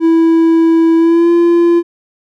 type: tone with pitch glide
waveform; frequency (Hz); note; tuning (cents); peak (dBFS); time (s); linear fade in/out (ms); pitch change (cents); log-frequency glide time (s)
triangle; 328.6 to 342.2; E4 to F4; -5 to -35; -4; 0-1.83; 50; +70; 0.97-1.31
effects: none